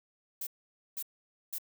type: noise bursts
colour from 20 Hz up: violet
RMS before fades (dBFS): -37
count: 3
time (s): 0.41-1.584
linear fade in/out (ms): 5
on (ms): 58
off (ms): 500
effects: none